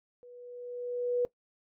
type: tone with level ramp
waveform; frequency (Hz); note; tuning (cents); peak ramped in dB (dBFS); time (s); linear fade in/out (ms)
sine; 488.7; B4; -18; -49 to -24; 0.23-1.25; 0
effects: noise-tail reverb RT60 0.1 s tail -19 dB re dry